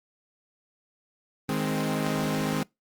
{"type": "chord", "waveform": "sawtooth", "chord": "Ab major", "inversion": "second", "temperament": "equal", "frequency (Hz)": [155.56, 207.7, 261.6], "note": ["Eb3", "Ab3", "C4"], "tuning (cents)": [0, 0, 0], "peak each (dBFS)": -26, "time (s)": [1.49, 2.63], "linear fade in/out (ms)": 0, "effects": ["noise-tail reverb RT60 0.2 s tail -25 dB re dry", "Opus 24 kbps"]}